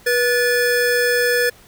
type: tone pair together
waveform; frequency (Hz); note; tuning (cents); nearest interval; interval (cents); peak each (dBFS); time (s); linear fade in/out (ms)
square; 486.5 / 1733.7; B4 / A6; -26 / -26; octave + minor seventh; 2200; -18 / -19; 0.06-1.5; 10
effects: pink hiss -48 dBFS RMS until 1.67 s